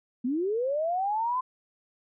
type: linear sweep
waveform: sine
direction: up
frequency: 232.4 to 1037 Hz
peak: -25 dBFS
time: 0.24-1.41 s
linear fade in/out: 10 ms
effects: none